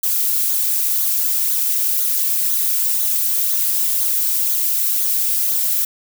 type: noise with flanger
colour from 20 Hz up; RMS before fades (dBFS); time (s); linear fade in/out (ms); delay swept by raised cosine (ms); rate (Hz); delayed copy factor
violet; -18; 0.03-5.85; 5; 0.37 to 2.87; 2; -0.55
effects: none